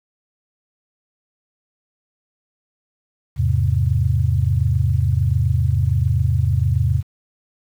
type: chord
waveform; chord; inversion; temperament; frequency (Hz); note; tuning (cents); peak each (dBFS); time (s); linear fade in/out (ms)
sine; E augmented; none; equal; 82.41 / 103.83 / 130.81; E2 / G#2 / B#2; 0 / 0 / 0; -19; 3.36-7.03; 50
effects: 8-bit